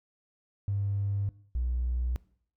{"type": "tone pair in turn", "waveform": "triangle", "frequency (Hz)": [100, 61.17], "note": ["G2", "B1"], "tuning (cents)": [35, -16], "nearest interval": "major sixth", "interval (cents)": 851, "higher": "first", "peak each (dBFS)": -23, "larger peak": "neither", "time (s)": [[0.68, 1.29], [1.55, 2.16]], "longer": "neither", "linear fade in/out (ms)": 0, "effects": ["noise-tail reverb RT60 0.6 s tail -23 dB re dry", "tanh soft clip ceiling -24 dBFS"]}